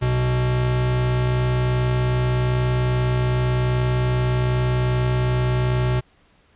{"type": "tone pair together", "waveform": "square", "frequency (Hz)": [61.74, 124.27], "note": ["B1", "B2"], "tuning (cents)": [0, 11], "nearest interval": "octave", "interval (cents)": 1211, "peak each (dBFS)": [-27, -19], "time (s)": [0.01, 6.01], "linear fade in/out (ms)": 20, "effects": ["pink hiss -58 dBFS RMS until 6.55 s", "resampled to 8000 Hz"]}